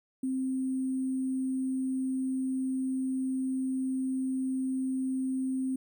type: tone with sample-and-hold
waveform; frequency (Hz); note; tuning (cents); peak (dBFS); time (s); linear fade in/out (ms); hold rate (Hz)
sine; 261.6; C4; 0; -28; 0.23-5.76; 5; 8820
effects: none